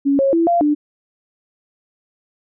sine tone with pitch steps, 279.1 / 546 / 333.3 / 689 / 296.3 Hz, C#4 / C#5 / E4 / F5 / D4, +12 / -26 / +19 / -24 / +15 cents, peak -12 dBFS, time 0.05-0.75 s, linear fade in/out 20 ms, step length 140 ms, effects none

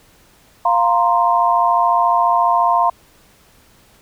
sine chord, F suspended fourth, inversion none, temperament equal, 698.5 / 932.3 / 1046.5 Hz, F5 / Bb5 / C6, 0 / 0 / 0 cents, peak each -16 dBFS, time 0.65-2.9 s, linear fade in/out 5 ms, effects pink hiss -51 dBFS RMS until 4.01 s

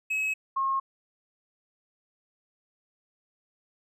triangle / sine tone pair in turn, 2565 / 1078.4 Hz, E7 / C#6, -48 / -48 cents, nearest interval octave + minor third, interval 1500 cents, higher first, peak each -24 dBFS, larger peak neither, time 0.1-0.34 / 0.56-0.8 s, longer neither, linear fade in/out 10 ms, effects none

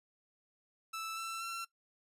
sawtooth tone with pitch steps, 1318.5 / 1336.1 / 1354 Hz, E6 / E6 / E6, 0 / +23 / +46 cents, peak -35 dBFS, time 0.93-1.65 s, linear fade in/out 10 ms, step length 240 ms, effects noise-tail reverb RT60 0.1 s tail -17 dB re dry + resampled to 32000 Hz

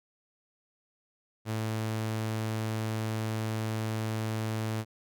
sawtooth tone, 110 Hz, A2, in tune, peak -26 dBFS, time 1.45-4.85 s, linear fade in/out 50 ms, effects none

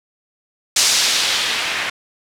blue noise with low-pass filter sweep, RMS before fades -18 dBFS, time 0.76-1.9 s, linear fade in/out 5 ms, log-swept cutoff 6200 to 2100 Hz, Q 1.2, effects none

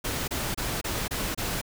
pink noise bursts, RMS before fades -30 dBFS, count 6, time 0.04-1.615 s, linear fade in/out 10 ms, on 240 ms, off 27 ms, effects none

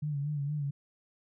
sine tone with vibrato, 145.5 Hz, D3, 16 cents flat, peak -30 dBFS, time 0.02-0.71 s, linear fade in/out 10 ms, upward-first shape sine, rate 4.3 Hz, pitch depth 65 cents each way, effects none

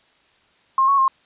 sine tone with pitch steps, 1066 / 1109 / 1066 Hz, C6 / C#6 / C6, +32 / 0 / +32 cents, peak -13 dBFS, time 0.78-1.08 s, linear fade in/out 2 ms, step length 100 ms, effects white hiss -58 dBFS RMS until 1.25 s + resampled to 8000 Hz

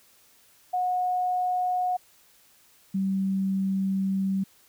sine tone pair in turn, 728 / 192.82 Hz, F#5 / G3, -28 / -28 cents, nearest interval octave + major seventh, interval 2300 cents, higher first, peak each -23 dBFS, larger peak neither, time 0.73-1.97 / 2.94-4.44 s, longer second, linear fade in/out 10 ms, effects white hiss -59 dBFS RMS until 4.68 s

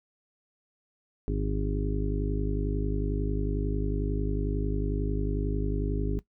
harmonic tone, 51.1 Hz, G#1, 27 cents flat, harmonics 1 / 2 / 3 / 5 / 6 / 7 / 8, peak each -28 / -35 / -35 / -36 / -37 / -41 / -37 dBFS, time 1.28-6.19 s, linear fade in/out 0 ms, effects noise-tail reverb RT60 0.1 s tail -17 dB re dry

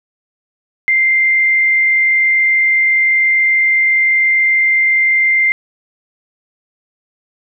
sine tone with frequency modulation, 2093 Hz, C7, in tune, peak -9 dBFS, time 0.88-5.52 s, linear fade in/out 0 ms, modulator 46 Hz, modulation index 0.37, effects none

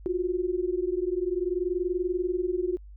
sine tone pair together, 349.5 / 370 Hz, F4 / F#4, +1 / 0 cents, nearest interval minor second, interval 99 cents, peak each -28 dBFS, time 0.06-2.77 s, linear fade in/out 0 ms, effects added 50 Hz sine -43 dBFS peak until 2.96 s

